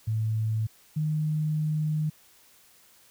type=tone pair in turn; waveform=sine; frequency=110 / 153.78 Hz; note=A2 / D#3; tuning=0 / -20 cents; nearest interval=tritone; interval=580 cents; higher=second; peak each=-24 dBFS; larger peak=neither; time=0.07-0.67 / 0.96-2.1 s; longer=second; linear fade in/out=10 ms; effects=white hiss -58 dBFS RMS until 3.1 s